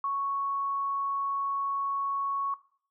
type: tone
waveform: sine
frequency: 1108.7 Hz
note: C#6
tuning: in tune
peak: -27 dBFS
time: 0.04-2.54 s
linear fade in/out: 2 ms
effects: noise-tail reverb RT60 0.5 s tail -18 dB re dry